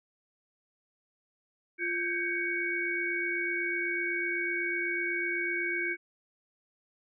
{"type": "tone cluster", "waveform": "sine", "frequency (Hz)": [346.8, 1552, 1620, 2238], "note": ["F4", "G6", "G#6", "C#7"], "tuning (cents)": [-12, -18, -43, 16], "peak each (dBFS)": [-36, -36, -38, -31], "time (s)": [1.78, 5.97], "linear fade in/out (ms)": 50, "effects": []}